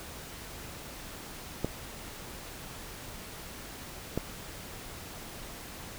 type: clicks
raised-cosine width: 2 ms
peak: -15 dBFS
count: 2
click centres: 1.646 / 4.176 s
effects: pink hiss -44 dBFS RMS until 5.98 s